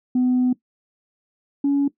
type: tone pair in turn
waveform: sine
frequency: 251.4 / 281.5 Hz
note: B3 / C#4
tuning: +31 / +27 cents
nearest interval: major second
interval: 196 cents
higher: second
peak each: -14 dBFS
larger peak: neither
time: 0.15-0.53 / 1.64-1.88 s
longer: first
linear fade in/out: 5 ms
effects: noise-tail reverb RT60 0.1 s tail -18 dB re dry + tanh soft clip ceiling -13 dBFS